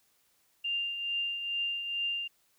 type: tone with tremolo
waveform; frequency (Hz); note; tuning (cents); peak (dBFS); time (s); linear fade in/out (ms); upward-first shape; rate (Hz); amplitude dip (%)
sine; 2794; F7; 0; -28; 0.64-2.28; 10; triangle; 2.3; 55
effects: white hiss -70 dBFS RMS until 2.58 s